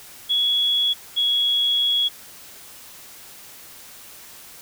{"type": "tone pair in turn", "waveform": "sine", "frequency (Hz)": [3361, 3342], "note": ["G#7", "G#7"], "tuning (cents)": [20, 10], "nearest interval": "unison", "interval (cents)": 10, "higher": "first", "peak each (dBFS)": -17, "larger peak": "neither", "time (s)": [[0.29, 0.94], [1.16, 2.09]], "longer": "second", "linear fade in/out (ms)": 20, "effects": ["white hiss -43 dBFS RMS until 4.61 s"]}